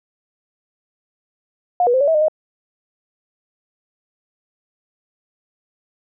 sine tone with pitch steps, 715 / 484.3 / 520 / 569 / 646 / 609 / 623 Hz, F5 / B4 / C5 / C#5 / E5 / D#5 / D#5, +41 / -34 / -11 / +45 / -35 / -37 / +2 cents, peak -12 dBFS, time 1.8-2.283 s, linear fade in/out 2 ms, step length 69 ms, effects none

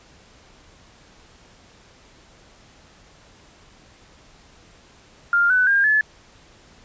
sine tone with pitch steps, 1400 / 1500.5 / 1608.2 / 1723.6 Hz, F6 / F#6 / G6 / A6, +4 / +24 / +44 / -36 cents, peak -14 dBFS, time 5.33-6.01 s, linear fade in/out 2 ms, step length 170 ms, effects pink hiss -51 dBFS RMS until 6.84 s + resampled to 16000 Hz

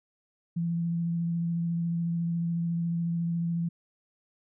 sine tone with vibrato, 169 Hz, E3, 43 cents sharp, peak -26 dBFS, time 0.56-3.69 s, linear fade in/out 10 ms, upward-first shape sine, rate 14 Hz, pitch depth 14 cents each way, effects none

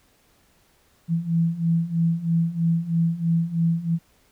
sine beating tone pair, 164.81 / 167.91 Hz, E3 / E3, 0 / +32 cents, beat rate 3.1 Hz, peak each -24 / -21 dBFS, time 1.08-3.99 s, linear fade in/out 50 ms, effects pink hiss -61 dBFS RMS until 4.31 s

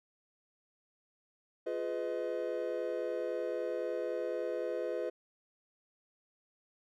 triangle chord, F half-diminished seventh, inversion none, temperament just, 349.2 / 419.1 / 502.9 / 628.6 Hz, F4 / Ab4 / Cb5 / Eb5, 0 / +16 / +31 / +18 cents, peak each -38 / -38 / -35 / -38 dBFS, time 1.66-5.1 s, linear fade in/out 10 ms, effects none

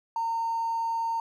triangle tone with hard clipping, 915 Hz, A#5, 32 cents flat, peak -26 dBFS, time 0.16-1.2 s, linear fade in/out 2 ms, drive 3 dB, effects none

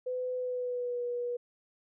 sine tone with pitch glide, 504 to 484.6 Hz, B4 to B4, +35 to -33 cents, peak -31 dBFS, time 0.06-1.37 s, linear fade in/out 10 ms, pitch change -68 cents, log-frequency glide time 0.36-1.03 s, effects none

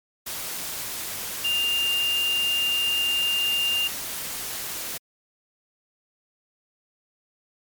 sine tone in noise, 2800 Hz, F7, 4 cents sharp, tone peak -21 dBFS, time 1.44-3.88 s, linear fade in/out 10 ms, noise white, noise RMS -32 dBFS, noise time 0.26-4.98 s, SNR +8 dB, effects MP3 96 kbps

